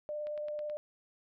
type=tone with vibrato; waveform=sine; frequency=598 Hz; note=D5; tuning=31 cents sharp; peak=-35 dBFS; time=0.09-0.77 s; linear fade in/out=0 ms; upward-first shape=sine; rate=18 Hz; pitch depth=12 cents each way
type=click train; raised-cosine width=0.3 ms; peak=-36 dBFS; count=5; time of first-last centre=0.27-0.698 s; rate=9.34 Hz
effects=none